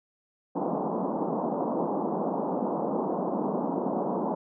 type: band-pass noise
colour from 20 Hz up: pink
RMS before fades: -29 dBFS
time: 0.55-4.35 s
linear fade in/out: 10 ms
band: 180 to 1000 Hz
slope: 48 dB/octave
effects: none